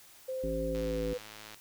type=tone with pitch glide; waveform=sine; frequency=520 to 496.8 Hz; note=C5 to B4; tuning=-11 to +10 cents; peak=-33 dBFS; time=0.28-1.18 s; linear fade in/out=10 ms; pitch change=-79 cents; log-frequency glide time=0.67-1.04 s
type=harmonic tone; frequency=55 Hz; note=A1; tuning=in tune; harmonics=1 / 3 / 5 / 7; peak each=-37 / -40 / -38 / -41 dBFS; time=0.43-1.14 s; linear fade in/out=10 ms
type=click train; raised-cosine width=0.2 ms; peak=-29 dBFS; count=86; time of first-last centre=0.75-1.544 s; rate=107 Hz
effects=white hiss -56 dBFS RMS until 1.6 s